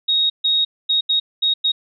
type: tone bursts at uneven times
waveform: sine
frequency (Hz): 3759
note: A#7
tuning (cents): +14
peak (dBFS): -14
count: 6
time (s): 0.08-0.3 / 0.44-0.65 / 0.89-1.01 / 1.09-1.2 / 1.42-1.54 / 1.64-1.72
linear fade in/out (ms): 10
effects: none